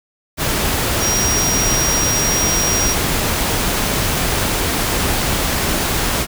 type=tone in noise; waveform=sine; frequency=5700 Hz; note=F8; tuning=34 cents sharp; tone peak=-17 dBFS; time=0.99-2.96 s; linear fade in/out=50 ms; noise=pink; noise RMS=-18 dBFS; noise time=0.37-6.27 s; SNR=-2 dB; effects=none